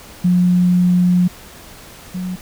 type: tone pair in turn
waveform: sine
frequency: 178.9 / 182.76 Hz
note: F3 / F#3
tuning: +42 / -21 cents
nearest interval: unison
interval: 37 cents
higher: second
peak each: -10 / -21 dBFS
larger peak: first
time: 0.24-1.28 / 2.14-2.36 s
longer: first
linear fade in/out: 10 ms
effects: pink hiss -39 dBFS RMS until 2.41 s